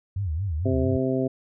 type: tone with vibrato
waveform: sine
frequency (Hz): 87.6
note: F2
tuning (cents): +6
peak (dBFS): -24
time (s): 0.16-0.97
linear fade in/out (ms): 5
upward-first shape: sine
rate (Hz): 4.4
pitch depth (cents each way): 260
type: harmonic tone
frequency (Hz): 130.81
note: C3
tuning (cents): 0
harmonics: 1 / 2 / 3 / 4 / 5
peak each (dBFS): -29 / -25 / -27 / -31 / -31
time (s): 0.65-1.28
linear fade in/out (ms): 10
effects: none

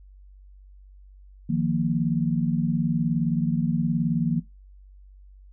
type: chord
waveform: sine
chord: Eb suspended second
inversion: none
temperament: equal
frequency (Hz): 155.56 / 174.61 / 233.1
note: Eb3 / F3 / Bb3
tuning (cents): 0 / 0 / 0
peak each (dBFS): -25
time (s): 1.49-4.4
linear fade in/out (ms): 10
effects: noise-tail reverb RT60 0.2 s tail -18 dB re dry + added 48 Hz sine -46 dBFS peak until 5.52 s

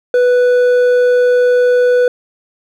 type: tone with hard clipping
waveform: sine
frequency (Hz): 493.9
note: B4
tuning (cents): 0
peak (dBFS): -9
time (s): 0.14-2.08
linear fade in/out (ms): 2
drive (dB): 5
effects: none

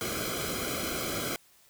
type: noise with comb filter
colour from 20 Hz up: pink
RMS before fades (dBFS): -33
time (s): 0.01-1.36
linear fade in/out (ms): 0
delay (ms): 1.1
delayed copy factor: -1
effects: white hiss -61 dBFS RMS until 1.69 s

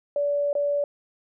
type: tone with dropouts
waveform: sine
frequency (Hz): 576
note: D5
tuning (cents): -34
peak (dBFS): -21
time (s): 0.16-0.84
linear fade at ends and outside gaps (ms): 2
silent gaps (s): 0.53-0.552
effects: none

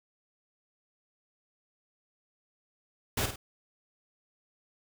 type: noise with echo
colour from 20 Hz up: pink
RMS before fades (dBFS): -30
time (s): 3.17-3.26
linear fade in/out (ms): 5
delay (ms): 50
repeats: 2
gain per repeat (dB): -7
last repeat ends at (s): 3.36
effects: none

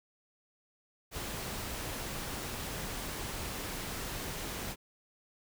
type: noise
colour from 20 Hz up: pink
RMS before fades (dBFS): -39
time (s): 1.11-4.76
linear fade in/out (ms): 50
effects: none

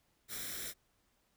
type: noise with comb filter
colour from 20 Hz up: white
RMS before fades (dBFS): -42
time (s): 0.28-0.74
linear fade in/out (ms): 50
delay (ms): 0.54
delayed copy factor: +0.65
effects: pink hiss -75 dBFS RMS until 1.36 s

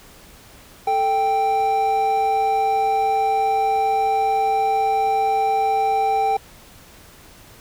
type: tone pair together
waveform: triangle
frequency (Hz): 440.6 / 785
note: A4 / G5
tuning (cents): +2 / +2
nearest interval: minor seventh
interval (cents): 1000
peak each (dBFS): -23 / -15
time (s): 0.87-6.37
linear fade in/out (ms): 5
effects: pink hiss -46 dBFS RMS until 7.6 s

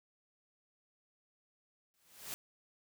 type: noise with exponential growth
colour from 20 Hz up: white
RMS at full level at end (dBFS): -40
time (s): 1.94-2.34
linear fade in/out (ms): 0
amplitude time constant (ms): 86
effects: none

